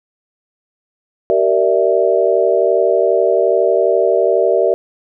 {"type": "chord", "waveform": "sine", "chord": "E half-diminished seventh", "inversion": "first", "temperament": "equal with one note detuned", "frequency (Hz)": [383.7, 466.2, 587.3, 659.3], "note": ["G4", "Bb4", "D5", "E5"], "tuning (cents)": [-37, 0, 0, 0], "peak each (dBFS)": -16, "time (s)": [1.3, 4.74], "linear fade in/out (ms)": 0, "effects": []}